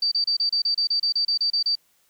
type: tone bursts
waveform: sine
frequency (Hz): 4637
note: D8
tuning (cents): -23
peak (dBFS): -19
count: 14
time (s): 0.02-1.754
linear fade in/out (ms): 5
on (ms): 96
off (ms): 30
effects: white hiss -64 dBFS RMS until 2.09 s